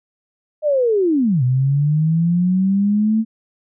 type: linear two-way sweep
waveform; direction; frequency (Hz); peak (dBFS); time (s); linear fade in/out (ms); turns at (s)
sine; down then up; 622.3 to 123.47 to 224.4; -13; 0.62-3.25; 50; 1.43
effects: none